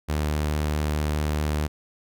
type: tone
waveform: sawtooth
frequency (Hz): 75.4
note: D2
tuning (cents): +46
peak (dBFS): -19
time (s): 0.08-1.68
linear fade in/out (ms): 20
effects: none